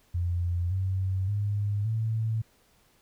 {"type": "tone with pitch steps", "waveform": "sine", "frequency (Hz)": [87.31, 94.66, 102.64, 111.28], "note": ["F2", "F#2", "G#2", "A2"], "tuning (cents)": [0, 40, -20, 20], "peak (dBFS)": -25, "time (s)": [0.14, 2.42], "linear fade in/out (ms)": 10, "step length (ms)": 570, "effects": ["pink hiss -64 dBFS RMS until 3.01 s"]}